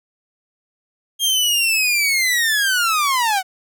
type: linear sweep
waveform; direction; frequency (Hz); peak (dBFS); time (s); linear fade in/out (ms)
sawtooth; down; 3238 to 726; -12; 1.19-3.43; 50
effects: none